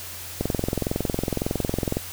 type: click train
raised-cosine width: 2 ms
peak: -10 dBFS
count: 35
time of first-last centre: 0.41-1.97 s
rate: 21.8 Hz
effects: added 88 Hz sine -44 dBFS peak until 2.12 s + white hiss -37 dBFS RMS until 2.12 s